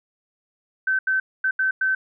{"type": "tone bursts at uneven times", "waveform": "sine", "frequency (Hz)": 1537, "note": "G6", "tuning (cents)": -35, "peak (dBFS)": -18, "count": 5, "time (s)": [[0.87, 0.99], [1.07, 1.2], [1.44, 1.51], [1.59, 1.71], [1.81, 1.95]], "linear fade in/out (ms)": 5, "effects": []}